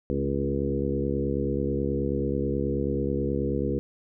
harmonic tone with a mistuned harmonic, 69.3 Hz, C#2, in tune, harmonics 1 / 2 / 3 / 4 / 5 / 6 / 7, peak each -32 / -32 / -32 / -32 / -32 / -32 / -32 dBFS, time 0.1-3.79 s, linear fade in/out 0 ms, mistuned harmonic 3, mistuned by +33 cents, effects none

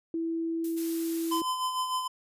sine tone, 329.6 Hz, E4, in tune, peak -28 dBFS, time 0.14-1.42 s, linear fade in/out 2 ms
violet noise with exponential decay, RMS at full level -38 dBFS, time 0.64-1.1 s, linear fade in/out 5 ms, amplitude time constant 100 ms
blue noise, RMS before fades -39 dBFS, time 0.76-1.42 s, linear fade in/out 20 ms
square tone with tremolo, 1021 Hz, C6, 43 cents flat, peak -27 dBFS, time 1.31-2.08 s, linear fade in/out 10 ms, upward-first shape sine, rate 6.6 Hz, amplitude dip 50%
effects resampled to 32000 Hz

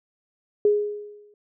sine tone with exponential decay, 415.3 Hz, G#4, in tune, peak -13 dBFS, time 0.65-1.34 s, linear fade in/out 2 ms, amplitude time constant 150 ms, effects none

